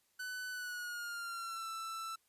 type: tone with pitch glide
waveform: 45% pulse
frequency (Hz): 1500 to 1328.7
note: F#6 to E6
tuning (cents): +23 to +13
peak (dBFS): -40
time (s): 0.19-2.16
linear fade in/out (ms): 10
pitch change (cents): -210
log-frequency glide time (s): 0.51-1.69
effects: white hiss -75 dBFS RMS until 2.28 s + resampled to 32000 Hz